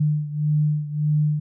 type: beating tone pair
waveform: sine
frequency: 150 / 151.7 Hz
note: D3 / D#3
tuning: +37 / -44 cents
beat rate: 1.7 Hz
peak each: -20 / -24 dBFS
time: 0-1.4 s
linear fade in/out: 10 ms
effects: none